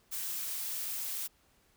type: noise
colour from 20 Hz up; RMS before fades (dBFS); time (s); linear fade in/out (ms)
blue; -37; 0.11-1.28; 20
effects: pink hiss -68 dBFS RMS until 1.76 s